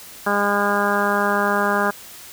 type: harmonic tone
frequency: 203.3 Hz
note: G#3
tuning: 37 cents flat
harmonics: 1 / 2 / 3 / 4 / 5 / 6 / 7 / 8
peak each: -25 / -25 / -25 / -25 / -25 / -25 / -25 / -25 dBFS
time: 0.26-1.91 s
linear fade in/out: 10 ms
effects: white hiss -40 dBFS RMS until 2.32 s